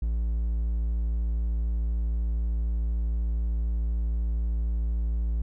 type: tone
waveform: triangle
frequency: 56.5 Hz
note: A1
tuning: 47 cents sharp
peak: -22 dBFS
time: 0.02-5.42 s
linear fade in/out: 5 ms
effects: none